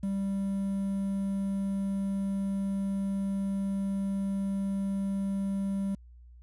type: tone with quantisation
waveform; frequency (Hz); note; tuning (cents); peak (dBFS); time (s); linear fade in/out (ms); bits
triangle; 196; G3; 0; -26; 0.03-5.95; 5; 9
effects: added 60 Hz sine -49 dBFS peak until 6.42 s + resampled to 22050 Hz